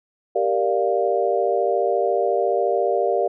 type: chord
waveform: sine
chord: G minor seventh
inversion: none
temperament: equal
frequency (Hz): 392 / 466.2 / 587.3 / 698.5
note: G4 / Bb4 / D5 / F5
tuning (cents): 0 / 0 / 0 / 0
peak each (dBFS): -23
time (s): 0.35-3.28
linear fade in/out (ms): 10
effects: none